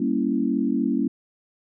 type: chord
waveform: sine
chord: G diminished seventh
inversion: none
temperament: equal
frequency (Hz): 196 / 233.1 / 277.2 / 329.6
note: G3 / Bb3 / Db4 / Fb4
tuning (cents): 0 / 0 / 0 / 0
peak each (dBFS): -28 / -24 / -24 / -28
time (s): 0-1.08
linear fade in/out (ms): 5
effects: none